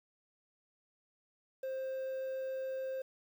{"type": "tone with quantisation", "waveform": "triangle", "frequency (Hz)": 527, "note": "C5", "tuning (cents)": 12, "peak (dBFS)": -34, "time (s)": [1.63, 3.02], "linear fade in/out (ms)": 5, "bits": 10, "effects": []}